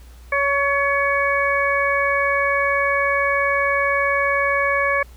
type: harmonic tone with a mistuned harmonic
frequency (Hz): 560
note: C#5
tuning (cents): +18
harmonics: 1 / 2 / 3 / 4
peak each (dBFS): -22 / -22 / -22 / -22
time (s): 0.32-5.03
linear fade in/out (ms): 5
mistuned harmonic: 3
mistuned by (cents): +22
effects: added 60 Hz sine -40 dBFS peak until 5.16 s + pink hiss -52 dBFS RMS until 5.16 s